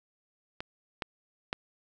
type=clicks; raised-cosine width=0.3 ms; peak=-20 / -16 / -14 dBFS; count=3; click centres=0.605 / 1.022 / 1.529 s; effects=none